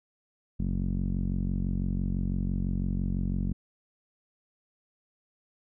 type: tone with low-pass filter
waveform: sawtooth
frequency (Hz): 45.98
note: F#1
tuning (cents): -10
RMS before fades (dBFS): -29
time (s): 0.59-3.53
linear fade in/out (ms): 10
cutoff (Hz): 210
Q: 3.4
effects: none